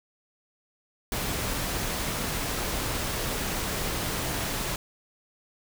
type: noise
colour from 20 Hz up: pink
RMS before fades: -30 dBFS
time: 1.12-4.76 s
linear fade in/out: 2 ms
effects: none